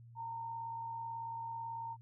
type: tone with amplitude modulation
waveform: sine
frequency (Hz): 917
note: A#5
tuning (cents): -29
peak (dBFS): -38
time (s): 0.15-1.97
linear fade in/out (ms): 50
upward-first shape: sine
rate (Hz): 58.2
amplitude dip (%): 35
effects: added 117 Hz sine -53 dBFS peak until 2.01 s